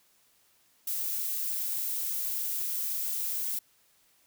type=noise; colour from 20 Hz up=violet; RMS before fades=-32 dBFS; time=0.87-3.59 s; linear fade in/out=5 ms; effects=white hiss -66 dBFS RMS until 4.26 s